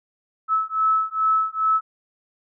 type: beating tone pair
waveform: sine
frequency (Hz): 1300 / 1302.4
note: E6 / E6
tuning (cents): -24 / -21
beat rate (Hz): 2.4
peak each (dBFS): -21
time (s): 0.48-1.81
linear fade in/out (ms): 50
effects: none